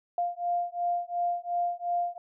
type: beating tone pair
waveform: sine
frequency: 698.5 / 701.3 Hz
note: F5 / F5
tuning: 0 / +7 cents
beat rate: 2.8 Hz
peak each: -30 dBFS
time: 0.18-2.18 s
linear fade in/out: 2 ms
effects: none